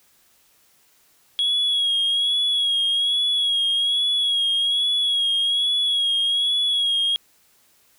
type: tone with vibrato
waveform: sine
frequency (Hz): 3322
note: G#7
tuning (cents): 0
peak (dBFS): -16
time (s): 1.39-7.16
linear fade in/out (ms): 0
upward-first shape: sine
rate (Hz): 1.2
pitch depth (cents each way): 42
effects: tanh soft clip ceiling -16 dBFS + white hiss -59 dBFS RMS until 7.98 s

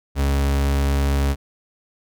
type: tone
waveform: 40% pulse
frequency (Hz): 69.6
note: C#2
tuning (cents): +8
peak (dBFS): -16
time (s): 0.15-1.36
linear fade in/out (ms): 50
effects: none

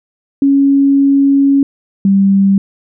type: tone pair in turn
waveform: sine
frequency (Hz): 277.2 / 196.01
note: C#4 / G3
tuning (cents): 0 / 0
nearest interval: tritone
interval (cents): 600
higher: first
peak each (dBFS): -6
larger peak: neither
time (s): 0.42-1.63 / 2.05-2.58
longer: first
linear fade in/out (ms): 2
effects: none

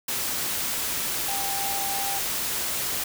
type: tone in noise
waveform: sine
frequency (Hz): 792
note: G5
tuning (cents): +18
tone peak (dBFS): -31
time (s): 1.28-2.19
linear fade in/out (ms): 5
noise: white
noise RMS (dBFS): -28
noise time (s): 0.08-3.04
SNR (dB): -6
effects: none

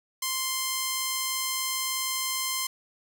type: tone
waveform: 5% pulse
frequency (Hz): 1046.5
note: C6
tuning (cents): 0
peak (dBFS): -15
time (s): 0.22-2.67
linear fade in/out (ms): 5
effects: none

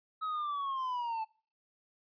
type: linear sweep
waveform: triangle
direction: down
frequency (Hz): 1285 to 868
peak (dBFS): -31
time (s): 0.21-1.25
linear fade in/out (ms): 20
effects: noise-tail reverb RT60 0.4 s tail -24 dB re dry + resampled to 11025 Hz

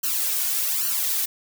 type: noise with flanger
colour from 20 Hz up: blue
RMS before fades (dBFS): -24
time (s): 0.03-1.26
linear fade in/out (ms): 10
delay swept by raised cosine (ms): 0.68 to 2.78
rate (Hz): 1.2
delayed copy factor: +1
effects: none

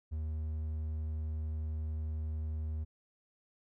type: tone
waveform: triangle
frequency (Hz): 77.78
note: D#2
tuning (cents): 0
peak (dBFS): -32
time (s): 0.11-2.85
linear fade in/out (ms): 20
effects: none

